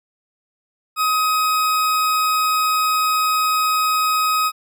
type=tone; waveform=40% pulse; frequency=1262 Hz; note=D#6; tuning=24 cents sharp; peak=-15 dBFS; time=0.96-4.52 s; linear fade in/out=50 ms; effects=none